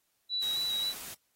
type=tone with vibrato; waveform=sine; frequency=3902 Hz; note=B7; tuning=22 cents flat; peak=-29 dBFS; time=0.29-0.94 s; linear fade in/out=50 ms; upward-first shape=square; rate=3.7 Hz; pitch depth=21 cents each way
type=noise; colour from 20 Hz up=white; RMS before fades=-43 dBFS; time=0.41-1.15 s; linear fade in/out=20 ms
effects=white hiss -75 dBFS RMS until 1.35 s + AAC 48 kbps

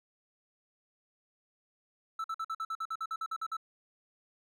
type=tone bursts; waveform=triangle; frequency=1318.5 Hz; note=E6; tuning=in tune; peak=-31 dBFS; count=14; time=2.19-3.568 s; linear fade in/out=5 ms; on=52 ms; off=50 ms; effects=none

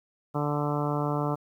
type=harmonic tone; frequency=146.83 Hz; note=D3; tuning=in tune; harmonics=1 / 2 / 3 / 4 / 5 / 6 / 7 / 8 / 9; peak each=-29 / -32 / -34 / -35 / -36 / -37 / -37 / -38 / -39 dBFS; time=0.34-1.36 s; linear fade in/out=20 ms; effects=10-bit

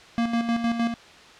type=tone with tremolo; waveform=square; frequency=232.9 Hz; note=A#3; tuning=1 cent flat; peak=-21 dBFS; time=0.18-0.94 s; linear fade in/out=0 ms; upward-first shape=square; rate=6.5 Hz; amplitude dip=55%; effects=white hiss -47 dBFS RMS until 1.39 s + low-pass 4000 Hz 12 dB/octave

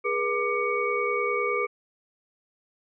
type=tone cluster; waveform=sine; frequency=412.5 / 482.2 / 1188 / 2243 Hz; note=G#4 / B4 / D6 / C#7; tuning=-12 / -41 / +20 / +20 cents; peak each=-29 dBFS; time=0.04-1.67 s; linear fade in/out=20 ms; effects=none

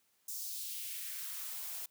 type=noise with high-pass filter sweep; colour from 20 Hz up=blue; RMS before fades=-42 dBFS; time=0.28-1.86 s; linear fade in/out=5 ms; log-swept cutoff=6400 to 510 Hz; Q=1.7; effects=white hiss -74 dBFS RMS until 1.9 s + high-pass 60 Hz 12 dB/octave

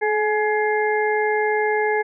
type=harmonic tone with a mistuned harmonic; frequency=421.5 Hz; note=G#4; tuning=26 cents sharp; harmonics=1 / 2 / 4 / 5; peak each=-20 / -23 / -26 / -27 dBFS; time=0.01-2.03 s; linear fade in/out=20 ms; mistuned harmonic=1; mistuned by=+26 cents; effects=none

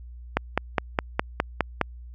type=click train; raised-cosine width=0.5 ms; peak=-5 dBFS; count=8; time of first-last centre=0.37-1.813 s; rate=4.85 Hz; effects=added 60 Hz sine -39 dBFS peak until 2.14 s

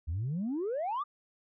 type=exponential sweep; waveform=sine; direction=up; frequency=73.42 to 1242 Hz; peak=-29 dBFS; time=0.07-1.04 s; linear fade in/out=20 ms; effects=tanh soft clip ceiling -28 dBFS

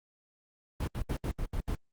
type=noise bursts; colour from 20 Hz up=brown; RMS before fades=-32 dBFS; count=7; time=0.8-1.752 s; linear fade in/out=5 ms; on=76 ms; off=70 ms; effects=Opus 24 kbps

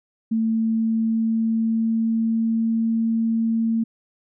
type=tone with pitch glide; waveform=sine; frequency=223.7 to 226.4 Hz; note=A3 to A3; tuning=+29 to +50 cents; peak=-18 dBFS; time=0.31-3.84 s; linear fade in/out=10 ms; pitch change=+21 cents; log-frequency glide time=0.43-2.93 s; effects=none

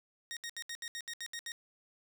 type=tone bursts; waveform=15% pulse; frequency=1864.7 Hz; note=A#6; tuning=in tune; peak=-33 dBFS; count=10; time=0.31-1.519 s; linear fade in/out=0 ms; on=57 ms; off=71 ms; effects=none

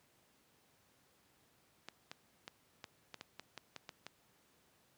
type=clicks; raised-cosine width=0.2 ms; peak=-28 dBFS; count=11; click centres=1.886 / 2.115 / 2.479 / 2.842 / 3.143 / 3.211 / 3.396 / 3.577 / 3.763 / 3.892 / 4.066 s; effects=pink hiss -71 dBFS RMS until 4.97 s + high-pass 100 Hz 12 dB/octave

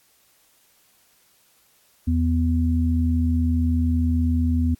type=tone pair together; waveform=sine; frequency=82.41 / 247.2 Hz; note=E2 / B3; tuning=0 / +2 cents; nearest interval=octave + perfect fifth; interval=1902 cents; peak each=-19 / -22 dBFS; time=2.07-4.75 s; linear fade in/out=10 ms; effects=white hiss -60 dBFS RMS until 4.79 s + AAC 64 kbps

